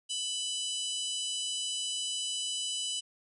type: harmonic tone with a mistuned harmonic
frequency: 994 Hz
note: B5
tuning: 11 cents sharp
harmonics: 3 / 4 / 5 / 6 / 7 / 8 / 9 / 10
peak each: -34 / -44 / -44 / -44 / -46 / -40 / -44 / -48 dBFS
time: 0.09-3.01 s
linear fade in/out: 20 ms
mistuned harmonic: 7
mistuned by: -17 cents
effects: none